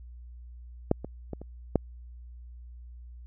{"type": "clicks", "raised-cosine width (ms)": 2, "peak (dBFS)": [-8, -22, -21, -28, -8], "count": 5, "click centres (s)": [0.914, 1.046, 1.333, 1.416, 1.757], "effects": ["added 60 Hz sine -43 dBFS peak until 3.26 s"]}